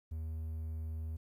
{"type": "tone", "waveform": "triangle", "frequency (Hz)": 79.6, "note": "D#2", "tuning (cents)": 40, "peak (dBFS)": -35, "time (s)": [0.11, 1.17], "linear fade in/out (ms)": 10, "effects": ["12-bit"]}